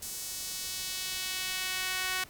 sawtooth tone with high-pass filter sweep, 372 Hz, F#4, 9 cents sharp, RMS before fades -35 dBFS, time 0.02-2.24 s, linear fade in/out 5 ms, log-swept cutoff 7200 to 1600 Hz, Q 0.97, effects pink hiss -53 dBFS RMS until 2.29 s

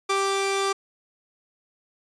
sawtooth tone pair together, 392 / 1174.7 Hz, G4 / D6, 0 / 0 cents, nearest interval octave + perfect fifth, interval 1900 cents, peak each -20 / -22 dBFS, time 0.09-0.73 s, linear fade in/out 10 ms, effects resampled to 22050 Hz

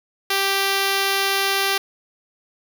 5% pulse tone, 392 Hz, G4, in tune, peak -7 dBFS, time 0.3-1.78 s, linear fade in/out 5 ms, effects 8-bit

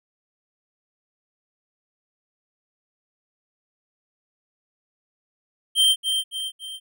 square tone with echo, 3145 Hz, G7, 5 cents sharp, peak -15 dBFS, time 5.75-5.96 s, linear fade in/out 50 ms, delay 280 ms, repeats 3, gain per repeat -6 dB, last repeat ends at 6.8 s, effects none

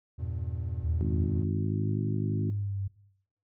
triangle chord, E diminished, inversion none, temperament just, 82.41 / 98.89 / 118.67 Hz, E2 / G2 / Bb2, 0 / +16 / +31 cents, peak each -32 / -35 / -35 dBFS, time 0.18-1.45 s, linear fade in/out 20 ms
sine linear two-way sweep, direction up then down, 75.9 to 110 to 97 Hz, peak -29 dBFS, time 0.83-2.88 s, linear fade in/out 10 ms, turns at 2.04 s
harmonic tone, 52 Hz, G#1, 3 cents sharp, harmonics 3 / 4 / 5 / 6 / 7, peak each -33 / -35 / -37 / -39 / -40 dBFS, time 1.01-2.5 s, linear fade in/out 0 ms
effects noise-tail reverb RT60 0.7 s tail -19 dB re dry

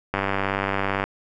click train, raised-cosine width 0.5 ms, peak -8 dBFS, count 89, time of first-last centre 0.14-1.04 s, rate 97.8 Hz, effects none

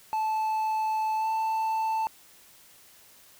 triangle tone with pitch glide, 873 to 884.7 Hz, A5 to A5, -14 to +9 cents, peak -23 dBFS, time 0.13-2.07 s, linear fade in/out 0 ms, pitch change +23 cents, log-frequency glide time 1.17-1.28 s, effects white hiss -55 dBFS RMS until 3.39 s

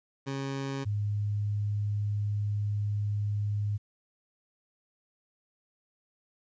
20% pulse / sine tone pair in turn, 136.7 / 103.42 Hz, C#3 / G#2, -24 / -7 cents, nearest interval perfect fourth, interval 483 cents, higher first, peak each -27 dBFS, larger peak neither, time 0.26-0.85 / 0.85-3.78 s, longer second, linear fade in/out 20 ms, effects resampled to 16000 Hz + 11-bit

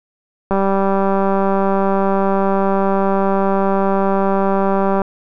click train, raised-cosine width 1 ms, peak -4 dBFS, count 880, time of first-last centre 0.51-5.018 s, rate 195 Hz, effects none

